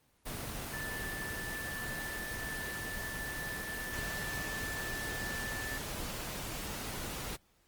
sine tone in noise, 1756 Hz, A6, 4 cents flat, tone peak -39 dBFS, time 0.72-5.79 s, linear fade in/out 20 ms, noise pink, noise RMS -40 dBFS, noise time 0.25-7.37 s, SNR -2 dB, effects pink hiss -70 dBFS RMS until 7.67 s + Opus 24 kbps

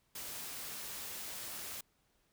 white noise, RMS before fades -44 dBFS, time 0.15-1.81 s, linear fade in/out 5 ms, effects pink hiss -75 dBFS RMS until 2.32 s

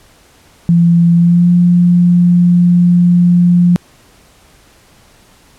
sine tone with pitch glide, 170.4 to 175.6 Hz, F3 to F3, -42 to +10 cents, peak -5 dBFS, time 0.69-3.76 s, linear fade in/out 0 ms, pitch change +52 cents, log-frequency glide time 1.15-1.5 s, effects pink hiss -46 dBFS RMS until 5.58 s + low-pass 12000 Hz 12 dB/octave

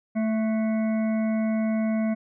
harmonic tone with a mistuned harmonic, 220 Hz, A3, in tune, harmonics 1 / 3 / 5 / 7 / 9 / 10, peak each -22 / -31 / -44 / -45 / -45 / -44 dBFS, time 0.15-2.15 s, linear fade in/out 20 ms, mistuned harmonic 7, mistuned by -55 cents, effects none

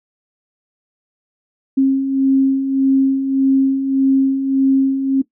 sine beating tone pair, 267.5 / 269.2 Hz, C4 / C4, +38 / +49 cents, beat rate 1.7 Hz, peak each -20 / -12 dBFS, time 1.77-5.22 s, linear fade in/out 10 ms, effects noise-tail reverb RT60 0.1 s tail -17 dB re dry

